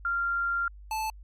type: tone pair in turn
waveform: sine / square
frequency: 1388 / 874.4 Hz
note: F6 / A5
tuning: -11 / -11 cents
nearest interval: minor sixth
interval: 800 cents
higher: first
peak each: -25 / -29 dBFS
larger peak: first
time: 0.05-0.68 / 0.91-1.1 s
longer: first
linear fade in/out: 2 ms
effects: added 50 Hz sine -44 dBFS peak until 1.23 s + MP3 64 kbps